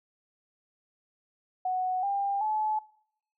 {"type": "tone with pitch steps", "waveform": "sine", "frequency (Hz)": [740, 797.7, 859.9], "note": ["F#5", "G5", "A5"], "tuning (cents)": [0, 30, -40], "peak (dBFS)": -26, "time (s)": [1.65, 2.79], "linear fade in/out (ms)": 5, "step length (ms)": 380, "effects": ["noise-tail reverb RT60 0.7 s tail -23 dB re dry"]}